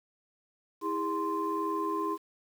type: tone cluster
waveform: sine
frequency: 325.1 / 406.8 / 1042 Hz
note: E4 / G#4 / C6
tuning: -24 / -36 / -7 cents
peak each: -33 / -34 / -31 dBFS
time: 0.81-2.18 s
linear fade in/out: 50 ms
effects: tanh soft clip ceiling -20 dBFS + 9-bit